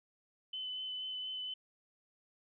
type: tone with vibrato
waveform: sine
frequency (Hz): 3027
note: F#7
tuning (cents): +39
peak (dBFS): -38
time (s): 0.53-1.54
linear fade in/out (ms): 5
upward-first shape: sine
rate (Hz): 4.2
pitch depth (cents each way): 12
effects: none

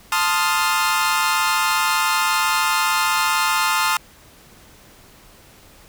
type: chord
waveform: sawtooth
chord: F dominant seventh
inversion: first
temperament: equal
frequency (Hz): 880 / 1046.5 / 1244.5 / 1396.9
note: A5 / C6 / Eb6 / F6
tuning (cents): 0 / 0 / 0 / 0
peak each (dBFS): -19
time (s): 0.12-3.97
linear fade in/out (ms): 2
effects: pink hiss -48 dBFS RMS until 5.88 s

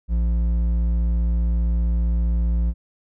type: tone with hard clipping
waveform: triangle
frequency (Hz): 57.6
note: A#1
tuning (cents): -20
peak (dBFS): -19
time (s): 0.08-2.74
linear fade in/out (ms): 50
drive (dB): 10
effects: none

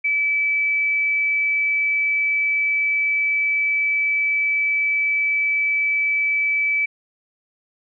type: tone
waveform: sine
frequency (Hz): 2304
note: D7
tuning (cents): -34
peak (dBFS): -17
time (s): 0.04-6.86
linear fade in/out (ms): 10
effects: none

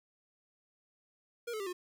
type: tone with pitch steps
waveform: square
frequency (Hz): 474.4 / 432.5 / 394.3 / 359.5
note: A#4 / A4 / G4 / F#4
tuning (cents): +30 / -30 / +10 / -50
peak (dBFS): -37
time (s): 1.47-1.73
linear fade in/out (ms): 10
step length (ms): 65
effects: 12-bit

